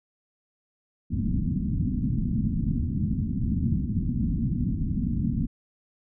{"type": "low-pass noise", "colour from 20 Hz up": "white", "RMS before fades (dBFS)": -26, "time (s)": [1.1, 5.47], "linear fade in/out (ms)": 20, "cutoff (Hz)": 250, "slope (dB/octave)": 48, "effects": []}